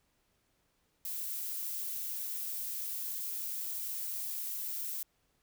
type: noise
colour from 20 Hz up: violet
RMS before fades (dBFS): -38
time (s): 1.05-5.03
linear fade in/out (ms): 2
effects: pink hiss -75 dBFS RMS until 5.42 s